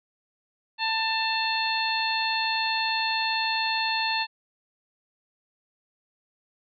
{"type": "harmonic tone with a mistuned harmonic", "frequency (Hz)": 891, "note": "A5", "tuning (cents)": 22, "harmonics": [1, 2, 3, 4, 5], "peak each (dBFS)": [-28, -31, -30, -33, -30], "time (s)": [0.78, 4.27], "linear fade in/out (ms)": 50, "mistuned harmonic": 5, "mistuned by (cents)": -55, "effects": []}